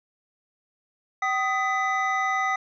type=tone cluster; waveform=triangle; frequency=768 / 1247 / 1997 Hz; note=G5 / D#6 / B6; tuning=-36 / +3 / +19 cents; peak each=-25 dBFS; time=1.22-2.56 s; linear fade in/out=5 ms; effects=resampled to 16000 Hz